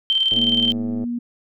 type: tone with tremolo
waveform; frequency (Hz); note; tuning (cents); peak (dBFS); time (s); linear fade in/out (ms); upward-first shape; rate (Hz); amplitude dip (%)
sine; 3123; G7; -7; -14; 0.1-0.72; 0; square; 19; 45
type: click train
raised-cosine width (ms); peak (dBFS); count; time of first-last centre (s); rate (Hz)
2; -20; 78; 0.32-1.04; 107
type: tone with pitch glide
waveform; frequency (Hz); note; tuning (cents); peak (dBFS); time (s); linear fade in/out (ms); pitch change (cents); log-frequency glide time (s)
sine; 235.8 to 239.1; A#3 to A#3; +20 to +44; -22; 0.36-1.19; 10; +24; 0.75-0.96
effects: none